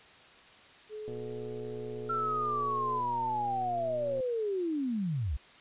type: tone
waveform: sine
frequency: 427.8 Hz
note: A4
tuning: 49 cents flat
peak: -38 dBFS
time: 0.89-3.02 s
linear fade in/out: 50 ms
type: click train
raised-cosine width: 2 ms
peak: -32 dBFS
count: 379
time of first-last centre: 1.08-4.204 s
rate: 121 Hz
type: linear sweep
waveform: sine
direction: down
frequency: 1361 to 55 Hz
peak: -29 dBFS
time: 2.09-5.37 s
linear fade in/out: 10 ms
effects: white hiss -55 dBFS RMS until 5.6 s + resampled to 8000 Hz